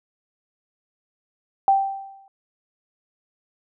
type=tone with exponential decay; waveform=sine; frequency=782 Hz; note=G5; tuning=4 cents flat; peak=-11 dBFS; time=1.68-2.28 s; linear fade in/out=1 ms; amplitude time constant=130 ms; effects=none